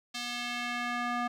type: tone with band-pass filter sweep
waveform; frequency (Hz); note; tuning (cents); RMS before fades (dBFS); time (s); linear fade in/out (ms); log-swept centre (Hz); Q
square; 241.7; B3; -37; -34; 0.14-1.28; 10; 4200 to 1100; 1.2
effects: none